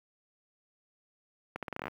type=accelerating click train; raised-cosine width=0.5 ms; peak=-21 dBFS; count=11; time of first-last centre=1.56-1.881 s; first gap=67 ms; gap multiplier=0.82; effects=high-pass 100 Hz 12 dB/octave + 9-bit